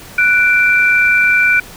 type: tone pair together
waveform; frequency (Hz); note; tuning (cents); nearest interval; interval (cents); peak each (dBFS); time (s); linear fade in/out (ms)
sine; 1480 / 2349; F#6 / D7; 0 / 0; minor sixth; 800; -11; 0.18-1.6; 5
effects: pink hiss -35 dBFS RMS until 1.76 s